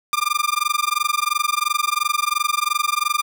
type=tone with amplitude modulation; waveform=sawtooth; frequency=1198 Hz; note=D6; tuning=34 cents sharp; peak=-11 dBFS; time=0.13-3.22 s; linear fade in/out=0 ms; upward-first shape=sine; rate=22.9 Hz; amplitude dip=100%; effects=none